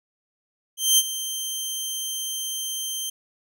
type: tone with ADSR envelope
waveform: 15% pulse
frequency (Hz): 3136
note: G7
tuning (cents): 0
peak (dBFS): -6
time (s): 0.77-3.1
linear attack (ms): 210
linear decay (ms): 42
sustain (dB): -14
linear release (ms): 7
effects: none